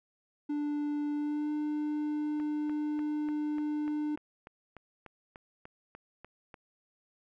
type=tone with pitch glide; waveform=triangle; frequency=294 to 299.8 Hz; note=D4 to D4; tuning=+2 to +36 cents; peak=-28 dBFS; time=0.49-4.16 s; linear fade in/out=10 ms; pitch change=+34 cents; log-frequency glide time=1.14-1.52 s
type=click train; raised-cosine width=0.5 ms; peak=-32 dBFS; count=15; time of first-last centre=2.4-6.542 s; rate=3.38 Hz
effects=none